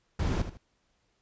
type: noise with echo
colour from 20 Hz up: brown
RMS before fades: -28 dBFS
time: 0.19-0.42 s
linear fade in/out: 5 ms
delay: 77 ms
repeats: 2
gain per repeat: -10 dB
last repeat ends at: 0.574 s
effects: pink hiss -73 dBFS RMS until 1.21 s + resampled to 16000 Hz